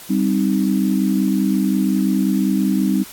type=chord; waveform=sine; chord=C minor; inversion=second; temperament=equal; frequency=196 / 261.6 / 311.1 Hz; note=G3 / C4 / Eb4; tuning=0 / 0 / 0 cents; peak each=-17 / -20 / -21 dBFS; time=0.09-3.04 s; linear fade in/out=20 ms; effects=white hiss -38 dBFS RMS until 3.12 s + AAC 64 kbps